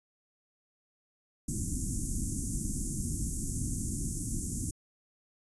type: band-stop noise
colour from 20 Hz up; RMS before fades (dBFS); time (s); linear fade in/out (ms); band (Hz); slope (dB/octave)
pink; -33; 1.48-4.71; 5; 310 to 6500; 48
effects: resampled to 24000 Hz